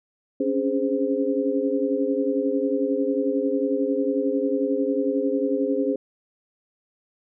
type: tone cluster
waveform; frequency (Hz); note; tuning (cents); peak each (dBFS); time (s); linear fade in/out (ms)
sine; 272 / 283.1 / 414 / 518; C#4 / C#4 / G#4 / C5; -33 / +37 / -5 / -17; -26; 0.4-5.96; 5
effects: none